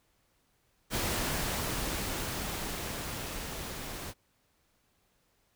pink noise with level ramp, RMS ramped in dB -31 to -41 dBFS, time 0.9-4.14 s, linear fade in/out 50 ms, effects pink hiss -72 dBFS RMS until 5.55 s

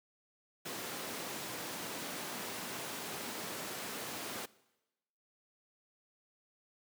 pink high-pass noise, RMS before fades -42 dBFS, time 0.65-4.46 s, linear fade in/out 10 ms, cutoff 200 Hz, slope 12 dB/octave, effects noise-tail reverb RT60 1.0 s tail -21 dB re dry + high-pass 100 Hz 12 dB/octave

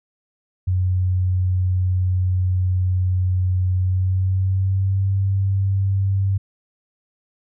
sine tone with pitch glide, 91.9 to 97.36 Hz, F#2 to G2, -11 to -11 cents, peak -16 dBFS, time 0.67-6.38 s, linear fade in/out 10 ms, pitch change +100 cents, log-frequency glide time 3.73-5.11 s, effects none

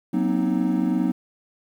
triangle chord, C half-diminished seventh, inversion second, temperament equal with one note detuned, 185 / 238.9 / 261.6 / 311.1 Hz, Gb3 / Bb3 / C4 / Eb4, 0 / +43 / 0 / 0 cents, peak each -23 dBFS, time 0.13-1.12 s, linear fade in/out 10 ms, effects 9-bit

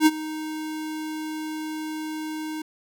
square tone with ADSR envelope, 311.1 Hz, D#4, in tune, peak -12 dBFS, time 0-2.62 s, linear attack 63 ms, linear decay 38 ms, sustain -18 dB, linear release 5 ms, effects none

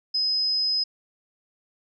sine tone, 5060 Hz, D#8, 28 cents sharp, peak -21 dBFS, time 0.14-0.84 s, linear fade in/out 10 ms, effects none

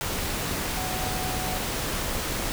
sine tone in noise, 742 Hz, F#5, 5 cents sharp, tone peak -34 dBFS, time 0.77-1.58 s, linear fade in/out 0 ms, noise pink, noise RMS -29 dBFS, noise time 0.01-2.52 s, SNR -8 dB, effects none

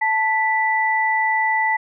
sine tone pair together, 880 / 1975.5 Hz, A5 / B6, 0 / 0 cents, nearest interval octave + major second, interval 1400 cents, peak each -19 dBFS, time 0.01-1.77 s, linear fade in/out 10 ms, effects none

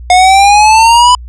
square exponential sweep, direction up, 719 to 1000 Hz, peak -3 dBFS, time 0.1-1.15 s, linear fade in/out 2 ms, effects added 60 Hz sine -24 dBFS peak until 1.28 s + resampled to 22050 Hz

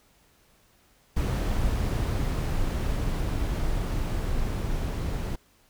brown noise with level ramp, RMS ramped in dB -25 to -29 dBFS, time 1.16-5.36 s, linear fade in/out 10 ms, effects pink hiss -62 dBFS RMS until 5.69 s

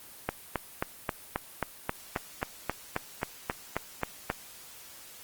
click train, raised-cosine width 0.5 ms, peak -12 dBFS, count 16, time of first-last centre 0.29-4.301 s, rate 3.74 Hz, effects white hiss -49 dBFS RMS until 5.23 s + Opus 24 kbps

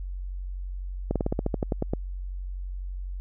slowing click train, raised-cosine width 2 ms, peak -12 dBFS, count 12, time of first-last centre 1.11-1.935 s, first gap 47 ms, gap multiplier 1.09, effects added 46 Hz sine -31 dBFS peak until 3.2 s

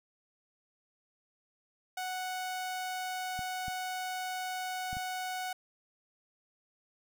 sawtooth tone, 740 Hz, F#5, in tune, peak -31 dBFS, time 1.97-5.53 s, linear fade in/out 5 ms
clicks, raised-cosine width 5 ms, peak -31 dBFS, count 4, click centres 3.392 / 3.682 / 4.93 / 4.969 s
effects none

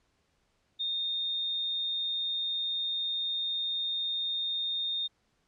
sine tone, 3662 Hz, A#7, 32 cents flat, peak -29 dBFS, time 0.79-5.08 s, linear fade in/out 20 ms, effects pink hiss -73 dBFS RMS until 5.47 s + low-pass 7000 Hz 12 dB/octave

